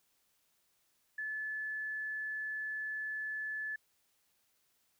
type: tone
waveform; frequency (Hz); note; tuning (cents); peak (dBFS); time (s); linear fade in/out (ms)
sine; 1730; A6; -30; -36; 1.18-3.76; 5
effects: white hiss -75 dBFS RMS until 4.99 s